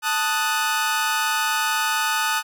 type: chord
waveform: sawtooth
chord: D# diminished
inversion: second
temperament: equal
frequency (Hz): 880 / 1244.5 / 1480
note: A5 / D#6 / F#6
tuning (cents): 0 / 0 / 0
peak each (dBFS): -21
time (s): 0.02-2.43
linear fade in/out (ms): 50
effects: none